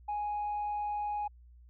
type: tone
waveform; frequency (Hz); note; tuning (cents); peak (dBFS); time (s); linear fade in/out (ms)
sine; 831; G#5; +1; -30; 0.08-1.28; 10
effects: tanh soft clip ceiling -29 dBFS + added 60 Hz sine -53 dBFS peak until 1.69 s